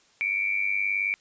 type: tone pair together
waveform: sine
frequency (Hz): 2250 / 2349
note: C#7 / D7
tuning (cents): +25 / 0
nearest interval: minor second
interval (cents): 75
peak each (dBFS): -27 / -26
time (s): 0.21-1.14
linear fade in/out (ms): 0
effects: white hiss -61 dBFS RMS until 1.2 s + resampled to 16000 Hz